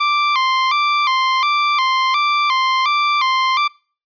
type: tone with vibrato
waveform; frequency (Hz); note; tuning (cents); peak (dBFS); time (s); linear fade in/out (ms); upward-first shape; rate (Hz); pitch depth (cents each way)
sawtooth; 1108.7; C#6; 0; -10; 0-3.68; 10; square; 1.4; 100
effects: noise-tail reverb RT60 0.4 s tail -25 dB re dry + resampled to 11025 Hz

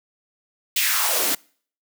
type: noise with high-pass filter sweep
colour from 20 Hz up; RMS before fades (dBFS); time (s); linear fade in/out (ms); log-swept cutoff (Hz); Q
white; -21; 0.76-1.35; 5; 2900 to 230; 2.6
effects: noise-tail reverb RT60 0.5 s tail -26 dB re dry

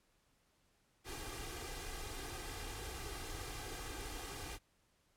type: noise with comb filter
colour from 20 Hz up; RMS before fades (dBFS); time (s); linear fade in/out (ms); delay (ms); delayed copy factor
pink; -45; 1.04-4.59; 50; 2.5; +0.7
effects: pink hiss -75 dBFS RMS until 5.16 s + low-pass 12000 Hz 12 dB/octave

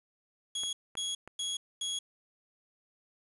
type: tone bursts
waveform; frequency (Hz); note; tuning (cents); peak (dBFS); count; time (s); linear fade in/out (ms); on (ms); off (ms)
sawtooth; 3330; G#7; +4; -29; 4; 0.55-1.99; 5; 180; 240
type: clicks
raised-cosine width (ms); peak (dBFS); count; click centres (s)
0.5; -31; 3; 0.635 / 0.953 / 1.276
effects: resampled to 24000 Hz + 9-bit

